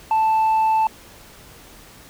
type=tone; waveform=sine; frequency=880 Hz; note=A5; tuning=in tune; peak=-12 dBFS; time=0.11-0.87 s; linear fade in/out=2 ms; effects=tanh soft clip ceiling -14 dBFS + pink hiss -45 dBFS RMS until 2.09 s